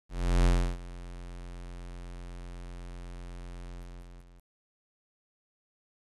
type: tone with ADSR envelope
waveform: square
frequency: 44 Hz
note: F1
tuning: 14 cents sharp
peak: -20 dBFS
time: 0.09-4.49 s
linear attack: 360 ms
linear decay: 320 ms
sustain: -20 dB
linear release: 820 ms
effects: resampled to 24000 Hz + 10-bit